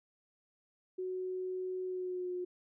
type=tone with pitch glide; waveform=sine; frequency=370 to 359.9 Hz; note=F#4 to F#4; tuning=0 to -48 cents; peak=-35 dBFS; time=0.98-2.45 s; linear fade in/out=10 ms; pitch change=-48 cents; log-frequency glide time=1.85-2.34 s; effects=none